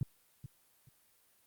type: tone with echo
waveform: sine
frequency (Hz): 131.5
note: C3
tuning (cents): +9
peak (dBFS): -28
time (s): 0.01-0.03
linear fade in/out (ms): 2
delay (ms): 430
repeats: 2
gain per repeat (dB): -13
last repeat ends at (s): 0.89
effects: white hiss -69 dBFS RMS until 1.46 s + Opus 32 kbps